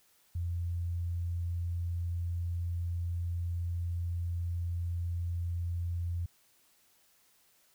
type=tone; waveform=sine; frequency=86.2 Hz; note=F2; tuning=22 cents flat; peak=-31 dBFS; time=0.35-6.26 s; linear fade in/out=5 ms; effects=white hiss -67 dBFS RMS until 7.74 s